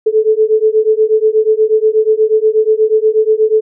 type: beating tone pair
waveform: sine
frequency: 431.2 / 439.5 Hz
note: A4 / A4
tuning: -35 / -2 cents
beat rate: 8.3 Hz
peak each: -11 dBFS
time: 0.06-3.61 s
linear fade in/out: 10 ms
effects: none